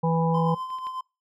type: harmonic tone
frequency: 164.81 Hz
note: E3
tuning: in tune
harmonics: 1 / 3 / 5 / 6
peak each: -22 / -27 / -29 / -30 dBFS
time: 0.03-0.55 s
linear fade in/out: 10 ms
type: tone with tremolo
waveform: triangle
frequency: 1032 Hz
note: C6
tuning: 24 cents flat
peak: -26 dBFS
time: 0.34-1.01 s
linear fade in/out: 5 ms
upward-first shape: triangle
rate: 8.1 Hz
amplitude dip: 60%
type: clicks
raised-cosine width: 0.3 ms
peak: -37 / -36 / -29 dBFS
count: 3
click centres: 0.703 / 0.786 / 0.869 s
effects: noise-tail reverb RT60 0.3 s tail -26 dB re dry